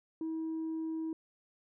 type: tone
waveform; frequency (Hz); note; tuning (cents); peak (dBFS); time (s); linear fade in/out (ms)
sine; 321.4; E4; -44; -32; 0.21-1.13; 2
effects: tanh soft clip ceiling -32 dBFS